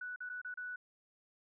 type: tone with dropouts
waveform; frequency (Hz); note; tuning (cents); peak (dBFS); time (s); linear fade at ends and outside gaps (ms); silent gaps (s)
sine; 1480; F#6; 0; -40; 0.01-0.76; 5; 0.161-0.204 / 0.292-0.297 / 0.416-0.447 / 0.541-0.573
effects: none